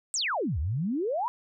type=exponential two-way sweep; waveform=sine; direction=down then up; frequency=8372 to 68.4 to 1017 Hz; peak=-26 dBFS; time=0.14-1.28 s; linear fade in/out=0 ms; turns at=0.59 s; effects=none